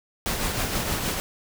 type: noise with tremolo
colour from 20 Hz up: pink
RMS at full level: -25 dBFS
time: 0.26-1.2 s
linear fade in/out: 0 ms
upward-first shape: triangle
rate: 6.4 Hz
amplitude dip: 45%
effects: none